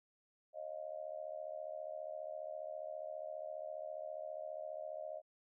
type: tone with amplitude modulation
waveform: sine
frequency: 622 Hz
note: D#5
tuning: 1 cent flat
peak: -38 dBFS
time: 0.53-5.22 s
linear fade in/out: 50 ms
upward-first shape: sine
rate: 74.8 Hz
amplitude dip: 95%
effects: none